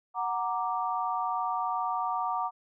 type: chord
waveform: sine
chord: Gb augmented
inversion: none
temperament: equal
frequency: 740 / 932.3 / 1174.7 Hz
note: Gb5 / Bb5 / D6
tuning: 0 / 0 / 0 cents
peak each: -32 dBFS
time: 0.14-2.51 s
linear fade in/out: 50 ms
effects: none